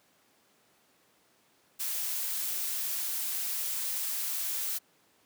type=noise; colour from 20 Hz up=blue; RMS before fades=-33 dBFS; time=1.79-4.79 s; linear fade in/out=20 ms; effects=pink hiss -66 dBFS RMS until 5.25 s + high-pass 200 Hz 12 dB/octave